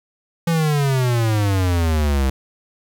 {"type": "exponential sweep", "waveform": "square", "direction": "down", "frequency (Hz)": [170, 65], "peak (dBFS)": -16, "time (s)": [0.47, 2.3], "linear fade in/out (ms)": 5, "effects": ["8-bit"]}